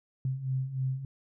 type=beating tone pair; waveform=sine; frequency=129.3 / 132.6 Hz; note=C3 / C3; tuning=-20 / +23 cents; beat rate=3.3 Hz; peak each=-35 / -30 dBFS; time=0.25-1.05 s; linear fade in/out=2 ms; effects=none